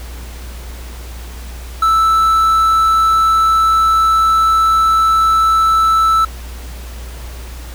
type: tone with quantisation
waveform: triangle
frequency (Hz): 1318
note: E6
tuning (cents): -1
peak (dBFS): -7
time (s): 1.82-6.25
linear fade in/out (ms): 5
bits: 6
effects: added 60 Hz sine -27 dBFS peak until 7.74 s + pink hiss -36 dBFS RMS until 7.74 s